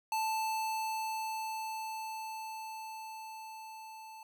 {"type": "tone with level ramp", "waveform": "square", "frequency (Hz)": 880, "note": "A5", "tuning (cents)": 0, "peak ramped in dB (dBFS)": [-31, -48], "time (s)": [0.12, 4.23], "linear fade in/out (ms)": 2, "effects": []}